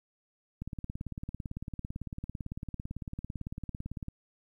click train, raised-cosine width 5 ms, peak -25 dBFS, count 63, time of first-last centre 0.62-4.084 s, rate 17.9 Hz, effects 11-bit

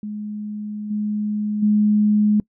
sine tone with level steps, 210 Hz, G#3, 19 cents sharp, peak -26 / -20 / -13 dBFS, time 0.03-2.4 s, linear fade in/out 2 ms, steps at 0.9 / 1.62 s, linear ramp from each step 10 ms, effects noise-tail reverb RT60 0.1 s tail -24 dB re dry

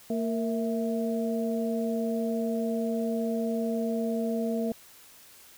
sine tone cluster, 228.3 / 463 / 660 Hz, A#3 / A#4 / E5, -36 / -12 / +2 cents, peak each -28 / -32 / -34 dBFS, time 0.1-4.72 s, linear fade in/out 2 ms, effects white hiss -53 dBFS RMS until 5.57 s

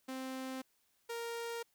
sawtooth tone pair in turn, 261.6 / 466.1 Hz, C4 / A#4, 0 / 0 cents, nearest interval minor seventh, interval 1000 cents, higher second, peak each -36 / -35 dBFS, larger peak second, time 0.08-0.62 / 1.09-1.63 s, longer neither, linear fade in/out 10 ms, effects white hiss -75 dBFS RMS until 1.74 s

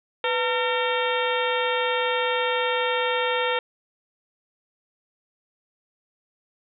harmonic tone with a mistuned harmonic, 456 Hz, A#4, 38 cents flat, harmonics 1 / 2 / 3 / 4 / 5 / 6 / 7 / 8, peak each -25 / -28 / -30 / -31 / -32 / -33 / -33 / -34 dBFS, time 0.24-3.59 s, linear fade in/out 2 ms, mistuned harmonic 1, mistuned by +150 cents, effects none

